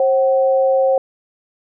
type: tone pair together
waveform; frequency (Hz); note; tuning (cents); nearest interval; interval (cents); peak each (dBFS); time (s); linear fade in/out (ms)
sine; 534 / 755.2; C5 / F#5; +35 / +35; tritone; 600; -12 / -20; 0-0.98; 2
effects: none